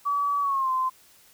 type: tone with pitch glide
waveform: sine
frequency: 1143 to 1036.1 Hz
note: D6 to C6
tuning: -47 to -17 cents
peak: -22 dBFS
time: 0.05-0.9 s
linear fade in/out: 20 ms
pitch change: -170 cents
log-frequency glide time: 0.41-0.71 s
effects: white hiss -56 dBFS RMS until 1.33 s